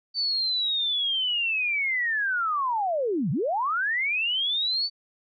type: linear two-way sweep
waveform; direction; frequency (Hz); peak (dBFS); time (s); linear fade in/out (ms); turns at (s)
sine; down then up; 4573 to 123.47 to 4573; -23; 0.14-4.9; 50; 3.31
effects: none